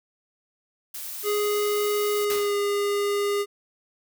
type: noise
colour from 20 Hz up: blue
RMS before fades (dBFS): -35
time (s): 0.94-2.25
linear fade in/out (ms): 5
type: tone with pitch glide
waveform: square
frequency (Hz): 415.3 to 406.8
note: G#4 to G#4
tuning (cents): 0 to -36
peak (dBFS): -23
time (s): 1.23-3.46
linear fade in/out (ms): 50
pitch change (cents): -36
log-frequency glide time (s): 2.17-2.57
type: noise with exponential decay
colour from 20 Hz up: white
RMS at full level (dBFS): -29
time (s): 2.3-2.76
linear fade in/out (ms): 1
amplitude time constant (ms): 100
effects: none